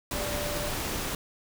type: tone in noise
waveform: sine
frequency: 587.3 Hz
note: D5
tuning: in tune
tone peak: -34 dBFS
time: 0.15-0.69 s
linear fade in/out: 2 ms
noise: pink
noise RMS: -32 dBFS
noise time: 0.11-1.15 s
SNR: -5 dB
effects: none